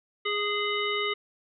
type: harmonic tone with a mistuned harmonic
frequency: 413.7 Hz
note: G#4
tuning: 7 cents flat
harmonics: 1 / 3 / 5 / 7 / 9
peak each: -31 / -32 / -31 / -33 / -36 dBFS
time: 0.25-1.14 s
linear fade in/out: 10 ms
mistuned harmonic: 7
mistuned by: +46 cents
effects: none